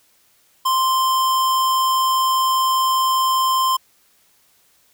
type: tone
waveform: square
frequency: 1045 Hz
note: C6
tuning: 2 cents flat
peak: -16 dBFS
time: 0.65-3.77 s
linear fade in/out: 10 ms
effects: white hiss -58 dBFS RMS until 4.93 s